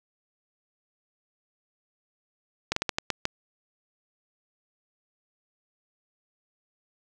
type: slowing click train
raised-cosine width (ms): 0.2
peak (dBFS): -8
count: 7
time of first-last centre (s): 2.72-3.254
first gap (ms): 44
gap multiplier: 1.28
effects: none